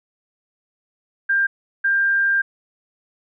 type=tone pair in turn; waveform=sine; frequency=1593 / 1593 Hz; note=G6 / G6; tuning=+27 / +27 cents; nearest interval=unison; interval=0 cents; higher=neither; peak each=-15 dBFS; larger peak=neither; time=1.29-1.47 / 1.84-2.42 s; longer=second; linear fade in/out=10 ms; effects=none